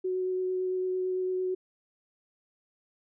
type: tone with vibrato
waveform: sine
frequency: 370 Hz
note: F#4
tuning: in tune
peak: -27 dBFS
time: 0.04-1.55 s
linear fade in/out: 10 ms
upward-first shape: sine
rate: 8.9 Hz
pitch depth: 9 cents each way
effects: none